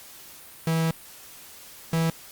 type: tone pair in turn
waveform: 45% pulse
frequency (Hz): 162.8 / 163.74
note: E3 / E3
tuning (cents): -21 / -11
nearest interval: unison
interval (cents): 10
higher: second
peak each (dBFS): -21 / -21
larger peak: neither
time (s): 0.67-0.91 / 1.93-2.1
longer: first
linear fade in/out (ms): 2
effects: white hiss -46 dBFS RMS until 2.31 s + Opus 48 kbps